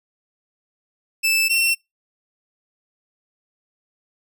sawtooth tone pair in turn, 2637 / 2708 Hz, E7 / E7, 0 / +46 cents, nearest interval unison, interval 46 cents, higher second, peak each -13 dBFS, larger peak neither, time 1.23-1.49 / 1.49-1.75 s, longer neither, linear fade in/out 20 ms, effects noise-tail reverb RT60 0.2 s tail -26 dB re dry

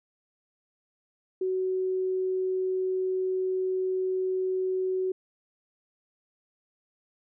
sine tone, 373.7 Hz, F#4, 17 cents sharp, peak -25 dBFS, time 1.41-5.12 s, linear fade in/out 5 ms, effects none

